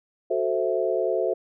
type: chord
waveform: sine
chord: F# half-diminished seventh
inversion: none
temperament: equal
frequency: 370 / 440 / 523.3 / 659.3 Hz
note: F#4 / A4 / C5 / E5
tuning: 0 / 0 / 0 / 0 cents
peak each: -27 dBFS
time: 0.3-1.34 s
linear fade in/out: 10 ms
effects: none